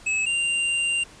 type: tone pair in turn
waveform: square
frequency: 2586 / 2783 Hz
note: E7 / F7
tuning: -34 / -7 cents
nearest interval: minor second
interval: 127 cents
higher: second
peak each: -22 dBFS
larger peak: neither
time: 0.06-0.26 / 0.26-1.04 s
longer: second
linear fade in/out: 10 ms
effects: pink hiss -48 dBFS RMS until 1.2 s + resampled to 22050 Hz